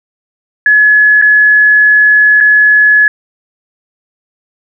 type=tone with dropouts; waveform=sine; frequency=1700 Hz; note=G#6; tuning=40 cents sharp; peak=-3 dBFS; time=0.66-3.08 s; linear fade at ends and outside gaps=2 ms; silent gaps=1.215-1.222 / 2.404-2.408 s; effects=none